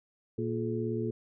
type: harmonic tone with a mistuned harmonic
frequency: 116.54 Hz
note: A#2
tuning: in tune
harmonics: 1 / 2 / 3 / 4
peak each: -35 / -35 / -35 / -35 dBFS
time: 0.38-1.11 s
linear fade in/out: 5 ms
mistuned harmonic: 4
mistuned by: -150 cents
effects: none